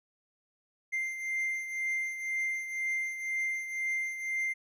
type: beating tone pair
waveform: triangle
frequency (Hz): 2093 / 2095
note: C7 / C7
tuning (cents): 0 / +2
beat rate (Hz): 2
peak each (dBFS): -30 / -37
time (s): 0.92-4.54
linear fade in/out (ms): 20
effects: none